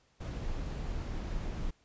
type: noise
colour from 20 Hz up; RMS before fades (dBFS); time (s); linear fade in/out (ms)
brown; -36; 0.2-1.71; 10
effects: pink hiss -69 dBFS RMS until 1.84 s + resampled to 16000 Hz